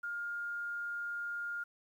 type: tone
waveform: sine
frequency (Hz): 1412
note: F6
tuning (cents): +19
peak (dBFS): -36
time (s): 0.03-1.64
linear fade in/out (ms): 10
effects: 11-bit